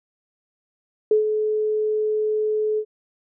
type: tone with ADSR envelope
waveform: sine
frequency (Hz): 428.9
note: A4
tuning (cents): -44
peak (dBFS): -12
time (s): 1.11-2.85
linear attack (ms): 3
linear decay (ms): 120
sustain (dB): -7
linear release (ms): 67
effects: none